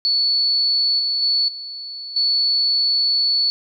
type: tone with level steps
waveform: sine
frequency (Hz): 4435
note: C#8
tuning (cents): 0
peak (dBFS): -15 / -18 / -15 / -29 / -15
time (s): 0.05-3.5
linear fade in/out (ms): 0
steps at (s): 0.99 / 1.22 / 1.48 / 2.16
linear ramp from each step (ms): 5
effects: none